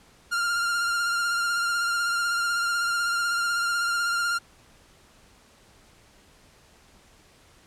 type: tone with vibrato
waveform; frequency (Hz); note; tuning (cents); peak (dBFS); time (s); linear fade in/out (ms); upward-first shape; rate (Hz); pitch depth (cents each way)
45% pulse; 1396.9; F6; 0; -23; 0.31-4.39; 20; sine; 16; 26
effects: pink hiss -56 dBFS RMS until 7.66 s + low-pass 10000 Hz 12 dB/octave